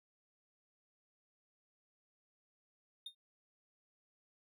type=tone with exponential decay; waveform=triangle; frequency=3664 Hz; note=A#7; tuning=31 cents flat; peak=-39 dBFS; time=3.06-3.15 s; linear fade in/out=5 ms; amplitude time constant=19 ms; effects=none

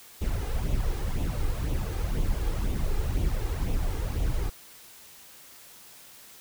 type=noise with flanger; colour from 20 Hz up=brown; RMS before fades=-27 dBFS; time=0.21-4.5 s; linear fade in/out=10 ms; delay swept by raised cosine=0.29 to 2.49 ms; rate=2 Hz; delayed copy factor=+0.65; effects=white hiss -50 dBFS RMS until 6.4 s

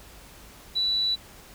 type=tone; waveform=sine; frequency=3951 Hz; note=B7; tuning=in tune; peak=-22 dBFS; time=0.75-1.16 s; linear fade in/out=20 ms; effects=added 51 Hz sine -54 dBFS peak until 1.54 s + pink hiss -49 dBFS RMS until 1.54 s

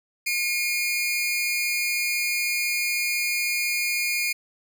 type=tone pair together; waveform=sawtooth; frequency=2158 / 2422 Hz; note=C#7 / D#7; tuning=-47 / -47 cents; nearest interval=major second; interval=200 cents; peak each=-25 / -21 dBFS; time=0.26-4.33 s; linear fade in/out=10 ms; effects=none

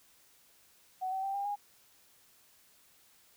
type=tone with pitch steps; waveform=sine; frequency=748 / 765 / 782.5 / 800.3 / 818.5 Hz; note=F#5 / G5 / G5 / G5 / G#5; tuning=+19 / -42 / -3 / +36 / -25 cents; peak=-32 dBFS; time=1.01-1.56 s; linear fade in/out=20 ms; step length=110 ms; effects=white hiss -64 dBFS RMS until 3.36 s

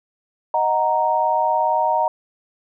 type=chord; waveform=sine; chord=D# minor; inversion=none; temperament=equal; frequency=622.3 / 740 / 932.3 Hz; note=D#5 / F#5 / A#5; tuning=0 / 0 / 0 cents; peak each=-22 / -22 / -18 dBFS; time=0.54-2.08 s; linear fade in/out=2 ms; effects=none

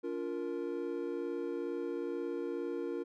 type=chord; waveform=triangle; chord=Bb major; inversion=first; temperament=equal with one note detuned; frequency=287 / 349.2 / 466.2 Hz; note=D4 / F4 / Bb4; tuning=-40 / 0 / 0 cents; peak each=-39 / -36 / -37 dBFS; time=0.03-3.04 s; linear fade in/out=20 ms; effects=none

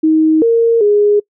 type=tone with pitch steps; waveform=sine; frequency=315.1 / 461.4 / 413.7 Hz; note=D#4 / A#4 / G#4; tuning=+22 / -18 / -7 cents; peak=-7 dBFS; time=0.03-1.2 s; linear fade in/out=10 ms; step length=390 ms; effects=noise-tail reverb RT60 0.1 s tail -25 dB re dry

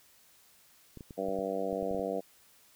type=clicks; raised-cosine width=3 ms; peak=-32 dBFS; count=10; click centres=0.973 / 1.008 / 1.108 / 1.286 / 1.389 / 1.729 / 1.827 / 1.911 / 1.947 / 1.995 s
type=harmonic tone; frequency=96.7 Hz; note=G2; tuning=23 cents flat; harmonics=2 / 3 / 4 / 5 / 6 / 7 / 8; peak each=-41 / -40 / -41 / -35 / -38 / -37 / -47 dBFS; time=1.17-2.21 s; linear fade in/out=20 ms
effects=white hiss -62 dBFS RMS until 2.75 s

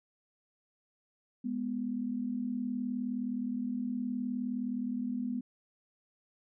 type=tone pair together; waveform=sine; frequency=207.6 / 246.9 Hz; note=G#3 / B3; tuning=0 / 0 cents; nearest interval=minor third; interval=300 cents; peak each=-37 / -33 dBFS; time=1.44-5.41 s; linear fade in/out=10 ms; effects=none

